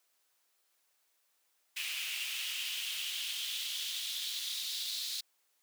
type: noise with high-pass filter sweep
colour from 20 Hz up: pink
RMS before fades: -38 dBFS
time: 1.76-5.21 s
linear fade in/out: 10 ms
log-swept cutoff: 2600 to 4000 Hz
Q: 4
effects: white hiss -75 dBFS RMS until 5.62 s + high-pass 400 Hz 12 dB/octave